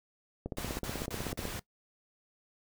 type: click train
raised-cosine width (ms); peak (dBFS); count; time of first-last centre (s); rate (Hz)
2; -22; 17; 0.46-1.454; 16.1
type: noise bursts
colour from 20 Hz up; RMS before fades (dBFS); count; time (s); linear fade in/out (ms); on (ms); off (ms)
pink; -40; 4; 0.57-1.594; 0; 220; 48
effects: noise-tail reverb RT60 0.1 s tail -20 dB re dry